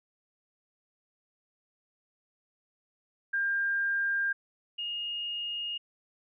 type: tone pair in turn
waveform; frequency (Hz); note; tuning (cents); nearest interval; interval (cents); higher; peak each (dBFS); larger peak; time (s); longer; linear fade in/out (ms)
sine; 1600 / 2851; G6 / F7; +35 / +35; minor seventh; 1000; second; -26 / -32; first; 3.33-4.33 / 4.78-5.78; neither; 10
effects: none